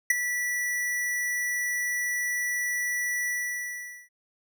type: tone with ADSR envelope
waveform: square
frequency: 1957 Hz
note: B6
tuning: 16 cents flat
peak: -16 dBFS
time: 0.1-4.09 s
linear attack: 5 ms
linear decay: 16 ms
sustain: -11 dB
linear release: 810 ms
effects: none